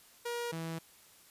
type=tone pair in turn; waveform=sawtooth; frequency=476 / 163.78 Hz; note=A#4 / E3; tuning=+36 / -11 cents; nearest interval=octave + tritone; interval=1847 cents; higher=first; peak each=-31 / -33 dBFS; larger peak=first; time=0.25-0.52 / 0.52-0.79 s; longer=neither; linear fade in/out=10 ms; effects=white hiss -60 dBFS RMS until 1.3 s + resampled to 32000 Hz